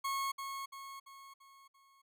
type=tone with echo; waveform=40% pulse; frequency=1094 Hz; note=C#6; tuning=23 cents flat; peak=-33 dBFS; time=0.04-0.32 s; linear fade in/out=10 ms; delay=340 ms; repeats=5; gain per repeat=-6 dB; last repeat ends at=2.02 s; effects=none